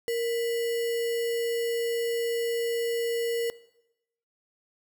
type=tone with sample-and-hold; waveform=sine; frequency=466.2 Hz; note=A#4; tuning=in tune; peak=-25 dBFS; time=0.08-3.5 s; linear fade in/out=0 ms; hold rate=2450 Hz; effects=noise-tail reverb RT60 0.9 s tail -20 dB re dry